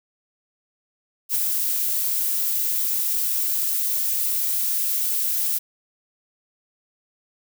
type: noise with ADSR envelope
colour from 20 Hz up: violet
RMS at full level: -20 dBFS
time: 1.29-5.59 s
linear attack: 57 ms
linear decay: 15 ms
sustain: -3 dB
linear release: 15 ms
effects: none